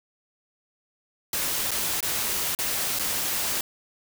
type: noise with dropouts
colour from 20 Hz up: white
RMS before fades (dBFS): -27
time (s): 1.33-3.61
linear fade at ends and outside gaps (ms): 2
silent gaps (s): 1.709-1.715 / 2.006-2.027 / 2.55-2.588 / 2.989-2.994
effects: none